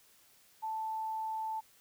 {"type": "tone", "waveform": "sine", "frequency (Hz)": 880, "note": "A5", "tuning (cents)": 0, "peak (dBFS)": -34, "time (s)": [0.62, 1.61], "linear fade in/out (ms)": 20, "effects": ["white hiss -64 dBFS RMS until 1.8 s"]}